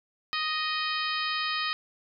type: harmonic tone with a mistuned harmonic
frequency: 622.3 Hz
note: D#5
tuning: in tune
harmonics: 2 / 3 / 4 / 5 / 6 / 7 / 8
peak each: -32 / -34 / -35 / -36 / -37 / -37 / -38 dBFS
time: 0.33-1.73 s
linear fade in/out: 0 ms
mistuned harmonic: 6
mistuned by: +38 cents
effects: none